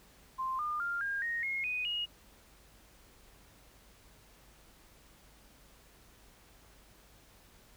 sine tone with pitch steps, 1046.5 / 1209.1 / 1396.9 / 1613.9 / 1864.7 / 2154 / 2489 / 2876 Hz, C6 / D#6 / F6 / G6 / A#6 / C7 / D#7 / F#7, 0 / -50 / 0 / +50 / 0 / +50 / 0 / -50 cents, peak -32 dBFS, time 0.38-2.06 s, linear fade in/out 20 ms, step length 210 ms, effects added 50 Hz sine -64 dBFS peak until 7.76 s + pink hiss -61 dBFS RMS until 7.76 s

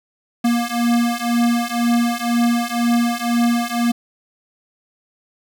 square beating tone pair, 235.7 / 237.7 Hz, A#3 / A#3, +19 / +34 cents, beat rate 2 Hz, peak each -20 / -19 dBFS, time 0.44-3.92 s, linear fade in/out 10 ms, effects 8-bit

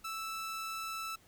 sawtooth tone, 1318.5 Hz, E6, in tune, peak -34 dBFS, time 0.04-1.16 s, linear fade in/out 10 ms, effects pink hiss -64 dBFS RMS until 1.27 s

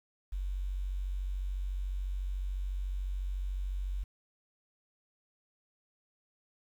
sine tone with quantisation, 46.97 Hz, F#1, 27 cents sharp, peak -32 dBFS, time 0.32-4.04 s, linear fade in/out 10 ms, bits 10, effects none

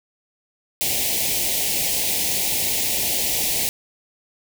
white band-stop noise, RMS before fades -22 dBFS, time 0.81-3.69 s, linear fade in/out 0 ms, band 850 to 2000 Hz, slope 48 dB/octave, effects none

